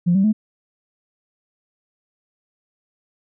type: tone with pitch steps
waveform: sine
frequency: 174.61 / 193.74 / 215 Hz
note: F3 / G3 / A3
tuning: 0 / -20 / -40 cents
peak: -12 dBFS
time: 0.06-0.33 s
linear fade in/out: 20 ms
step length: 90 ms
effects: tanh soft clip ceiling -8 dBFS